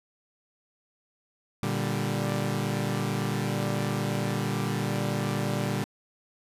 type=chord; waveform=sawtooth; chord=G minor; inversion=first; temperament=equal with one note detuned; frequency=117.9 / 146.83 / 196 Hz; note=Bb2 / D3 / G3; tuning=+20 / 0 / 0 cents; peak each=-27 dBFS; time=1.63-5.84 s; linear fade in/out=0 ms; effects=resampled to 32000 Hz